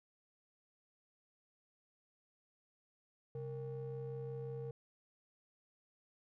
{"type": "ring-modulated tone", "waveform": "triangle", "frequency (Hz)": 165.4, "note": "E3", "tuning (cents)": 6, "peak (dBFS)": -36, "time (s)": [3.35, 4.71], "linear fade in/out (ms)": 2, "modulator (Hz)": 298, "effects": []}